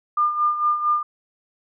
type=tone with tremolo; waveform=sine; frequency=1204 Hz; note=D6; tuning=43 cents sharp; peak=-15 dBFS; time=0.17-1.03 s; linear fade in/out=5 ms; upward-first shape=sine; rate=4.4 Hz; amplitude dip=65%; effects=none